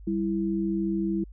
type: tone pair together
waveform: sine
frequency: 195.98 / 329.6 Hz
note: G3 / E4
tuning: 0 / 0 cents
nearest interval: major sixth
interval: 900 cents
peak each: -27 dBFS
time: 0.07-1.24 s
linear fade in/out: 5 ms
effects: added 50 Hz sine -42 dBFS peak until 1.32 s